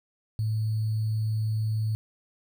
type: tone with sample-and-hold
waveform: sine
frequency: 109.2 Hz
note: A2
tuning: 13 cents flat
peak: -24 dBFS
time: 0.39-1.95 s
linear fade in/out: 0 ms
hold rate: 4410 Hz
effects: none